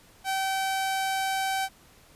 sawtooth tone, 770 Hz, G5, 31 cents flat, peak -22 dBFS, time 0.24-1.69 s, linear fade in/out 50 ms, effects pink hiss -56 dBFS RMS until 2.15 s + resampled to 32000 Hz

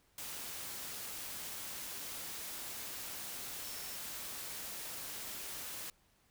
sine tone in noise, 5380 Hz, E8, 34 cents sharp, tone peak -53 dBFS, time 3.64-3.96 s, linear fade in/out 2 ms, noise white, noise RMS -44 dBFS, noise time 0.18-5.9 s, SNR -12 dB, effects pink hiss -71 dBFS RMS until 6.3 s

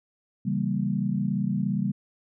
sine chord, C# diminished seventh, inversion none, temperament equal, 138.59 / 164.81 / 196 / 233.1 Hz, C#3 / E3 / G3 / Bb3, 0 / 0 / 0 / 0 cents, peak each -30 / -32 / -26 / -31 dBFS, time 0.45-1.92 s, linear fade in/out 10 ms, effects none

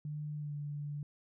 sine tone with pitch glide, 149.7 to 146.11 Hz, D3 to D3, +33 to -9 cents, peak -37 dBFS, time 0.05-1.03 s, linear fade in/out 2 ms, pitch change -42 cents, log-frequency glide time 0.37-0.53 s, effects none

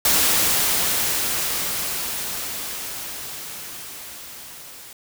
white noise with level ramp, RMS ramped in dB -17 to -41 dBFS, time 0.05-4.93 s, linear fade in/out 2 ms, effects none

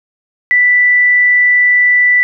sine tone, 1975.5 Hz, B6, in tune, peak -6 dBFS, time 0.51-2.23 s, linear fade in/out 0 ms, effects none

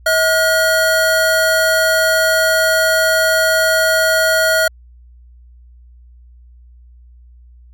square tone pair together, 641 / 1435.7 Hz, E5 / F6, -49 / +47 cents, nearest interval octave + major second, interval 1396 cents, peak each -15 dBFS, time 0.06-4.68 s, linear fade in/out 5 ms, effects added 60 Hz sine -40 dBFS peak until 7.73 s

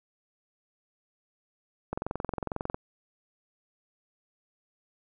click train, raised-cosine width 1 ms, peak -17 dBFS, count 19, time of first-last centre 1.93-2.744 s, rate 22.1 Hz, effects none

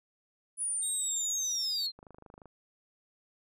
sine linear sweep, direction down, 9956 to 4088 Hz, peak -30 dBFS, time 0.57-1.92 s, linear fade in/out 50 ms
sawtooth tone with vibrato, 3729 Hz, A#7, in tune, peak -37 dBFS, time 0.82-1.87 s, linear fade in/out 10 ms, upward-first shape sine, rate 2.2 Hz, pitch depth 30 cents each way
click train, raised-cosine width 1 ms, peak -37 dBFS, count 13, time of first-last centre 1.99-2.457 s, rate 25.7 Hz
effects none

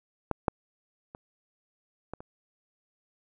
clicks, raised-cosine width 1 ms, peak -13 / -9 / -28 / -22 / -29 dBFS, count 5, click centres 0.313 / 0.482 / 1.149 / 2.136 / 2.205 s, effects none

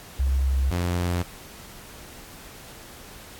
sine / sawtooth tone pair in turn, 66.6 / 88.11 Hz, C2 / F2, +31 / +16 cents, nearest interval perfect fourth, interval 485 cents, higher second, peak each -19 dBFS, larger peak neither, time 0.19-0.71 / 0.71-1.23 s, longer neither, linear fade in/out 10 ms, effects pink hiss -44 dBFS RMS until 3.39 s + AAC 64 kbps

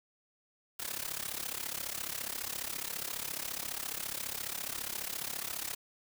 white noise with amplitude modulation, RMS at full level -35 dBFS, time 0.79-5.75 s, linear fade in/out 10 ms, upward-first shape sine, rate 34.6 Hz, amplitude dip 85%, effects none

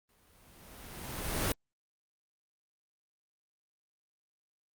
pink noise with exponential growth, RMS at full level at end -29 dBFS, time 0.09-1.52 s, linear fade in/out 1 ms, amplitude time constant 310 ms, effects Opus 32 kbps

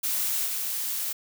blue noise with level steps, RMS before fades -27 / -30 dBFS, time 0.03-1.13 s, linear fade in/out 10 ms, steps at 0.45 s, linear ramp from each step 20 ms, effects none

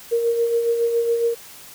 sine tone with tremolo, 466.6 Hz, A#4, 2 cents sharp, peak -15 dBFS, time 0.11-1.35 s, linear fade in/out 20 ms, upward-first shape sine, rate 7.2 Hz, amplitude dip 45%, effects white hiss -42 dBFS RMS until 1.74 s

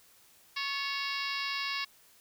harmonic tone with a mistuned harmonic, 553 Hz, C#5, 4 cents flat, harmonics 2 / 3 / 4 / 5 / 6 / 7 / 8 / 9 / 10, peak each -39 / -41 / -38 / -39 / -44 / -42 / -42 / -41 / -46 dBFS, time 0.56-1.85 s, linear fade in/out 10 ms, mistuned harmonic 3, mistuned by +61 cents, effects white hiss -61 dBFS RMS until 2.2 s

